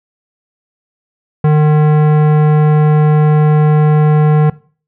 sine tone with tanh clipping, 151.8 Hz, D#3, 42 cents flat, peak -8 dBFS, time 1.44-4.5 s, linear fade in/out 5 ms, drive 17 dB, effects noise-tail reverb RT60 0.4 s tail -20 dB re dry

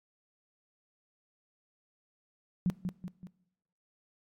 sine tone with echo, 180.1 Hz, F#3, 46 cents flat, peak -24 dBFS, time 2.66-2.7 s, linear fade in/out 0 ms, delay 190 ms, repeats 3, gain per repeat -6 dB, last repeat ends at 3.27 s, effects noise-tail reverb RT60 0.9 s tail -21 dB re dry + MP3 64 kbps

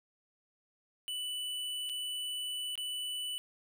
square tone with dropouts, 2977 Hz, F#7, 10 cents sharp, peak -36 dBFS, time 1.08-3.38 s, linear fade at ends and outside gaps 0 ms, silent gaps 1.892-1.896 / 2.755-2.777 s, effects none

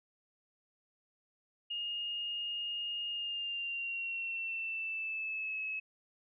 sine tone with pitch glide, 2845 to 2579 Hz, F7 to E7, +31 to -39 cents, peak -35 dBFS, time 1.7-5.8 s, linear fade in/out 10 ms, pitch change -170 cents, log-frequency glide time 3.09-5.6 s, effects none

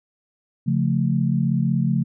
sine chord, Db augmented, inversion none, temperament equal, 138.59 / 174.61 / 220 Hz, Db3 / F3 / A3, 0 / 0 / 0 cents, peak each -21 / -22 / -23 dBFS, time 0.66-2.04 s, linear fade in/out 20 ms, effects none

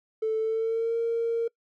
triangle tone with pitch glide, 440 to 461.9 Hz, A4 to A#4, 0 to -16 cents, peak -20 dBFS, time 0.22-1.48 s, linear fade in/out 10 ms, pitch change +84 cents, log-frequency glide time 0.38-0.97 s, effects noise-tail reverb RT60 0.1 s tail -26 dB re dry + tanh soft clip ceiling -22 dBFS

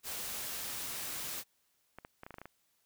white noise, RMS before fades -40 dBFS, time 0.03-1.44 s, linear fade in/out 50 ms
clicks, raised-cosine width 0.5 ms, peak -31 dBFS, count 9, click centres 1.986 / 2.049 / 2.234 / 2.265 / 2.307 / 2.342 / 2.384 / 2.416 / 2.456 s
effects white hiss -75 dBFS RMS until 2.85 s

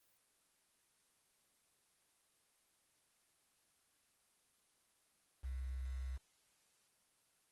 sine tone with quantisation, 64.8 Hz, C2, 16 cents flat, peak -40 dBFS, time 5.43-6.18 s, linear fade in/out 20 ms, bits 10, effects white hiss -75 dBFS RMS until 7.51 s + Opus 24 kbps

